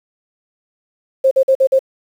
sine tone bursts, 532 Hz, C5, 29 cents sharp, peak -8 dBFS, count 5, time 1.24-1.792 s, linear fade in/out 10 ms, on 72 ms, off 48 ms, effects 7-bit

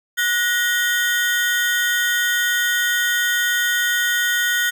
35% pulse ring-modulated tone, 1673 Hz, G#6, 12 cents sharp, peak -12 dBFS, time 0.17-4.71 s, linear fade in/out 20 ms, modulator 210 Hz, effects none

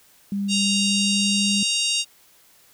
sine tone with pitch glide, 199.7 to 202 Hz, G3 to G#3, +32 to -48 cents, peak -22 dBFS, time 0.32-1.63 s, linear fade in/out 2 ms, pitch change +20 cents, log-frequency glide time 0.64-1.42 s
harmonic tone, 932 Hz, A#5, 1 cent flat, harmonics 3 / 4 / 5 / 6 / 7 / 8 / 9 / 10, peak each -24 / -26 / -28 / -30 / -31 / -32 / -33 / -34 dBFS, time 0.48-2.05 s, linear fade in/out 50 ms
effects white hiss -55 dBFS RMS until 2.73 s

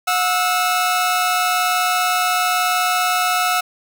sawtooth tone pair together, 725 / 1309 Hz, F#5 / E6, -35 / -13 cents, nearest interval minor seventh, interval 1022 cents, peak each -15 dBFS, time 0.07-3.61 s, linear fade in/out 10 ms, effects none

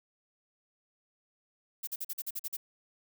violet noise bursts, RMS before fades -36 dBFS, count 9, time 1.83-2.569 s, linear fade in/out 10 ms, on 43 ms, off 44 ms, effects none

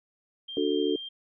sine tone, 3181 Hz, G7, 25 cents sharp, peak -36 dBFS, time 0.48-1.09 s, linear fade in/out 10 ms
sine chord, D major, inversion none, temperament just, 293.7 / 367.1 / 440.5 Hz, D4 / F#4 / A4, 0 / -14 / +2 cents, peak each -28 dBFS, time 0.57-0.96 s, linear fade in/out 2 ms
effects none

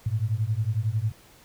sine beating tone pair, 103.83 / 114.83 Hz, G#2 / A#2, 0 / -26 cents, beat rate 11 Hz, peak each -26 dBFS, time 0.06-1.12 s, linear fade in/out 5 ms, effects pink hiss -54 dBFS RMS until 1.44 s

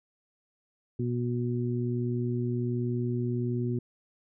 harmonic tone, 121.3 Hz, B2, 31 cents flat, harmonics 1 / 2 / 3, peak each -29 / -32 / -34 dBFS, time 0.99-3.79 s, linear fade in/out 5 ms, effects none

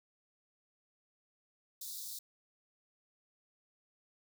white high-pass noise, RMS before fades -44 dBFS, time 1.81-2.19 s, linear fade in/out 5 ms, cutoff 3600 Hz, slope 96 dB/octave, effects none

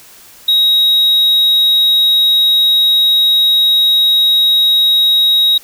triangle tone, 3800 Hz, A#7, 33 cents sharp, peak -6 dBFS, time 0.48-5.58 s, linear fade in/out 5 ms, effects white hiss -40 dBFS RMS until 5.63 s

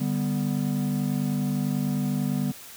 triangle chord, G major, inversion second, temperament equal, 146.83 / 196 / 246.9 Hz, D3 / G3 / B3, 0 / 0 / 0 cents, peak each -26 dBFS, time 0-2.52 s, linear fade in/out 10 ms, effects white hiss -44 dBFS RMS until 2.76 s

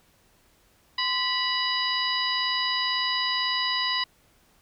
harmonic tone with a mistuned harmonic, 982 Hz, B5, 10 cents flat, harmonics 1 / 2 / 3 / 4 / 5, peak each -30 / -30 / -30 / -30 / -30 dBFS, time 0.98-4.04 s, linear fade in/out 5 ms, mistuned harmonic 1, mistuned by +79 cents, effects pink hiss -62 dBFS RMS until 4.61 s

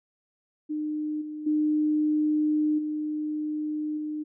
sine tone with level steps, 303.8 Hz, D#4, 41 cents flat, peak -27 / -33 / -21 / -27 / -29 dBFS, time 0.69-4.24 s, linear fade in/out 20 ms, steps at 1.21 / 1.46 / 2.78 / 3.97 s, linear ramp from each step 10 ms, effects none

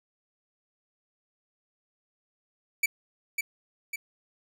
45% pulse tone with echo, 2311 Hz, D7, 28 cents flat, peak -21 dBFS, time 2.83-2.86 s, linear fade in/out 5 ms, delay 550 ms, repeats 2, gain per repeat -5 dB, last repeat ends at 3.96 s, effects none

